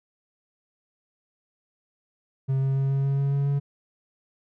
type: tone with pitch steps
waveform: triangle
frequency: 134 / 135.01 / 136.03 / 137.05 / 138.09 / 139.13 / 140.18 / 141.23 Hz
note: C3 / C#3 / C#3 / C#3 / C#3 / C#3 / C#3 / C#3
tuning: +42 / -45 / -32 / -19 / -6 / +7 / +20 / +33 cents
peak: -19 dBFS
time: 2.48-3.6 s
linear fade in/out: 20 ms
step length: 140 ms
effects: none